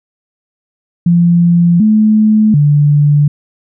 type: tone with pitch steps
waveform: sine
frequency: 172.1 / 215.3 / 146.4 Hz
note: F3 / A3 / D3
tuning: -25 / -37 / -5 cents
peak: -5 dBFS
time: 1.06-3.28 s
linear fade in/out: 5 ms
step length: 740 ms
effects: none